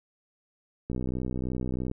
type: click train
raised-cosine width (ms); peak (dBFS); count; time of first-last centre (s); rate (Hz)
3; -19; 65; 0.9-1.914; 63.1
effects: none